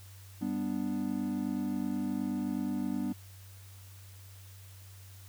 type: chord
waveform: triangle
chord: G major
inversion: none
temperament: equal with one note detuned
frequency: 196 / 246.9 / 295 Hz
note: G3 / B3 / D4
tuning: 0 / 0 / +8 cents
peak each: -34 / -32 / -34 dBFS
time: 0.41-3.13 s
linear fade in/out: 10 ms
effects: added 96 Hz sine -49 dBFS peak until 5.28 s + white hiss -57 dBFS RMS until 5.28 s